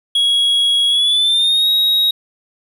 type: tone with pitch glide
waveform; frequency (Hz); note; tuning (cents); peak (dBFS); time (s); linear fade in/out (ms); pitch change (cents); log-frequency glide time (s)
triangle; 3322 to 3794; G#7 to A#7; 0 to +30; -10; 0.15-2.11; 5; +230; 0.88-1.69
effects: 8-bit